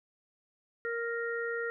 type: harmonic tone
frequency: 466.2 Hz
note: A#4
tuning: in tune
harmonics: 1 / 3 / 4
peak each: -34 / -37 / -38 dBFS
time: 0.85-1.7 s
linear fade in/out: 0 ms
effects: none